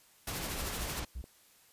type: low-pass noise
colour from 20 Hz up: pink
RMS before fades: -40 dBFS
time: 0.27-1.05 s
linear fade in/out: 5 ms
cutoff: 6800 Hz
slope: 12 dB/octave
type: noise with tremolo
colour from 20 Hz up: white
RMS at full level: -38 dBFS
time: 0.27-1 s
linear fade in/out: 5 ms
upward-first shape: triangle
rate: 13 Hz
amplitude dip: 65%
type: tone bursts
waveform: triangle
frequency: 61.74 Hz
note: B1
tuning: in tune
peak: -35 dBFS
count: 4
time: 0.61-1.22 s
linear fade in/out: 10 ms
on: 70 ms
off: 110 ms
type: click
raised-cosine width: 2 ms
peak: -35 dBFS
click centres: 1.241 s
effects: white hiss -63 dBFS RMS until 1.72 s + resampled to 32000 Hz